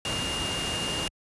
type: tone in noise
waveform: sine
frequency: 2822 Hz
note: F7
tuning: 17 cents sharp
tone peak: -31 dBFS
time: 0.05-1.08 s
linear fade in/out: 2 ms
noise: pink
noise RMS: -31 dBFS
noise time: 0.05-1.08 s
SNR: -3 dB
effects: high-pass 60 Hz 12 dB/octave + resampled to 24000 Hz